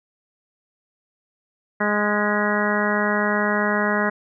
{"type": "harmonic tone with a mistuned harmonic", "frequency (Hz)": 207.7, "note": "G#3", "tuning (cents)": 0, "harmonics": [1, 2, 3, 4, 5, 6, 7, 8, 9], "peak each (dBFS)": [-24, -27, -26, -30, -28, -30, -28, -27, -27], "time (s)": [1.8, 4.1], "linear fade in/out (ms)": 10, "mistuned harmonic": 9, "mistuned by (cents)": 41, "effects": []}